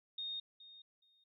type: tone with echo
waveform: sine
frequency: 3698 Hz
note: A#7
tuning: 15 cents flat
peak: -39 dBFS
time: 0.18-0.4 s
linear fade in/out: 5 ms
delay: 420 ms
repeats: 2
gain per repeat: -15 dB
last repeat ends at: 1.24 s
effects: none